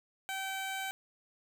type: tone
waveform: 15% pulse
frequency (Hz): 771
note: G5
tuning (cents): -29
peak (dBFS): -29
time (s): 0.29-0.91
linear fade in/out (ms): 0
effects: none